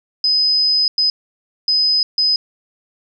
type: tone bursts at uneven times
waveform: sine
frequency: 5030 Hz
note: D#8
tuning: 18 cents sharp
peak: -12 dBFS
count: 4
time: 0.24-0.88 / 0.98-1.1 / 1.68-2.03 / 2.18-2.36 s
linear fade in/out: 2 ms
effects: none